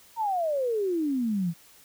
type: exponential sweep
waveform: sine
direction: down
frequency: 939 to 161 Hz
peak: -24 dBFS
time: 0.16-1.54 s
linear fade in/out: 50 ms
effects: white hiss -55 dBFS RMS until 1.84 s

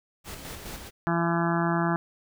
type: noise with tremolo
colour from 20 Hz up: pink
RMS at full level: -38 dBFS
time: 0.24-0.91 s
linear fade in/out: 50 ms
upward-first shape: square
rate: 4.8 Hz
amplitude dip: 40%
type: harmonic tone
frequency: 169 Hz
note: E3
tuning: 43 cents sharp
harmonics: 1 / 2 / 4 / 5 / 6 / 7 / 8 / 9 / 10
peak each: -26 / -29 / -32 / -33 / -34 / -34 / -35 / -36 / -36 dBFS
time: 1.07-1.96 s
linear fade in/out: 0 ms
effects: none

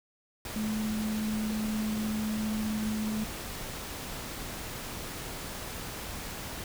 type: tone in noise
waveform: sine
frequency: 215.6 Hz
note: A3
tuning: 35 cents flat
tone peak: -29 dBFS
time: 0.56-3.24 s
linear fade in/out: 2 ms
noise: pink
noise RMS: -39 dBFS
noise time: 0.45-6.64 s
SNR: +7 dB
effects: none

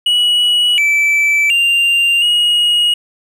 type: tone with pitch steps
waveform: triangle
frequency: 2926 / 2318 / 2787 / 2887 Hz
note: F#7 / D7 / F7 / F#7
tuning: -20 / -23 / -4 / -43 cents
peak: -8 dBFS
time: 0.06-2.94 s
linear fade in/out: 5 ms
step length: 720 ms
effects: none

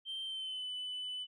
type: tone with pitch glide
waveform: sine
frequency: 3136 to 2998 Hz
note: G7 to F#7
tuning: 0 to +22 cents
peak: -36 dBFS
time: 0.05-1.27 s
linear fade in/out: 50 ms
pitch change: -78 cents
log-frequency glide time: 0.24-0.67 s
effects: tanh soft clip ceiling -36 dBFS

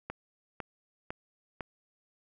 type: click train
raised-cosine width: 0.5 ms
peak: -21 dBFS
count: 4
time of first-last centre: 0.1-1.608 s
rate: 1.99 Hz
effects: none

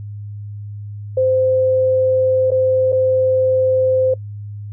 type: tone with dropouts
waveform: sine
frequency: 518 Hz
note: C5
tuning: 17 cents flat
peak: -12 dBFS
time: 1.17-4.14 s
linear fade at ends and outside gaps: 5 ms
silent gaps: 2.506-2.516 / 2.921-2.926 s
effects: noise-tail reverb RT60 0.1 s tail -22 dB re dry + added 103 Hz sine -27 dBFS peak until 4.72 s

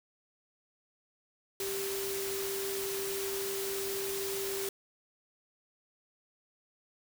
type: tone in noise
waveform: sine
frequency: 392 Hz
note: G4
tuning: in tune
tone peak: -35 dBFS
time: 1.6-4.69 s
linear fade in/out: 2 ms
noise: white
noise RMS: -38 dBFS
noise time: 1.6-4.69 s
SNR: 0 dB
effects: none

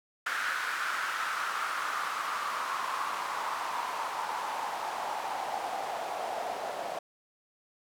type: noise with band-pass filter sweep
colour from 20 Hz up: white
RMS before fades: -34 dBFS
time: 0.26-6.99 s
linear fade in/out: 5 ms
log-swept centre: 1500 to 670 Hz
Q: 4.3
effects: none

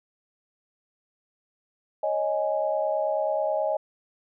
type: chord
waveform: sine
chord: C# suspended second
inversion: none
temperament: just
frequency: 554.4 / 623.7 / 831.5 Hz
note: C#5 / D#5 / G#5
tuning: 0 / +4 / +2 cents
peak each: -29 / -25 / -30 dBFS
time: 2.03-3.77 s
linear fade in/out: 5 ms
effects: none

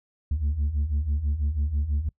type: beating tone pair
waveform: sine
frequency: 69.3 / 75.4 Hz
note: C#2 / D2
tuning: 0 / +46 cents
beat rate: 6.1 Hz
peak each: -26 / -22 dBFS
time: 0.31-2.09 s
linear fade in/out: 5 ms
effects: noise-tail reverb RT60 0.1 s tail -26 dB re dry + tanh soft clip ceiling -20 dBFS

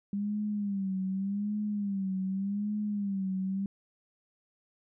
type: tone with vibrato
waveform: sine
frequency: 199.2 Hz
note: G3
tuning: 28 cents sharp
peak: -29 dBFS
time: 0.13-3.66 s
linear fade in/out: 2 ms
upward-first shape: sine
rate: 0.85 Hz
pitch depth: 94 cents each way
effects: none

